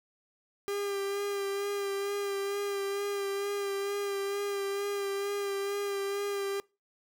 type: tone with vibrato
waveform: 45% pulse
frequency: 400.2 Hz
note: G4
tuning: 36 cents sharp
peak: -31 dBFS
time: 0.68-6.6 s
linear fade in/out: 0 ms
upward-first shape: sine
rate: 2.2 Hz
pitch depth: 23 cents each way
effects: noise-tail reverb RT60 0.3 s tail -25 dB re dry